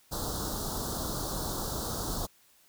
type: band-stop noise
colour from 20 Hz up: pink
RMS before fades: -34 dBFS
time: 0.11-2.27 s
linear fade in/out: 20 ms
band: 1400 to 3700 Hz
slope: 48 dB/octave
effects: white hiss -63 dBFS RMS until 2.68 s